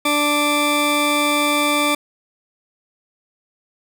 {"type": "tone pair together", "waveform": "20% pulse", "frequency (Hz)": [293.7, 1174.8], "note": ["D4", "D6"], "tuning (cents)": [0, 0], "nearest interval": "2 octaves", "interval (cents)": 2400, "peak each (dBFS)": -14, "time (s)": [0.05, 1.95], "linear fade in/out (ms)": 5, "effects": []}